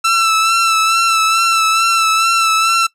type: tone with vibrato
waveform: sawtooth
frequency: 1330 Hz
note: E6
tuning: 15 cents sharp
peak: -7 dBFS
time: 0.04-2.87 s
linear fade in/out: 10 ms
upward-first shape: sine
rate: 2.3 Hz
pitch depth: 31 cents each way
effects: noise-tail reverb RT60 0.1 s tail -19 dB re dry + low-pass 10000 Hz 12 dB/octave